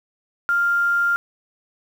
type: tone with quantisation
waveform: sine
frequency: 1396.9 Hz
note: F6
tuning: in tune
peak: -16 dBFS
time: 0.49-1.16 s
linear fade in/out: 0 ms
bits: 7
effects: none